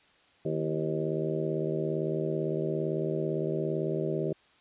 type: harmonic tone with a mistuned harmonic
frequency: 77.78 Hz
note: D#2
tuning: in tune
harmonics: 2 / 3 / 4 / 5 / 6 / 7 / 8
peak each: -33 / -40 / -36 / -32 / -38 / -38 / -38 dBFS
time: 0.45-4.33 s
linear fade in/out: 5 ms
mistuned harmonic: 4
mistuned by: +90 cents
effects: white hiss -62 dBFS RMS until 4.6 s + resampled to 8000 Hz